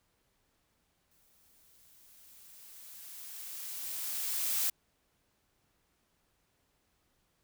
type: noise with exponential growth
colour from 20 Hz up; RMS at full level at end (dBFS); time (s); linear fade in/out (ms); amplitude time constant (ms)
blue; -30; 1.11-4.7; 5; 780
effects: pink hiss -75 dBFS RMS until 7.43 s